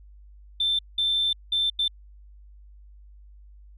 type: tone bursts at uneven times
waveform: sine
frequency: 3554 Hz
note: A7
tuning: 17 cents sharp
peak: -20 dBFS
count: 4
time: 0.6-0.79 / 0.98-1.33 / 1.52-1.7 / 1.79-1.88 s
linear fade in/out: 5 ms
effects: tanh soft clip ceiling -16 dBFS + added 50 Hz sine -46 dBFS peak until 3.77 s